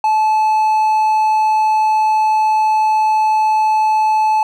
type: tone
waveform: triangle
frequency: 866 Hz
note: A5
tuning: 28 cents flat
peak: -9 dBFS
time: 0.04-4.43 s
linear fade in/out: 2 ms
effects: none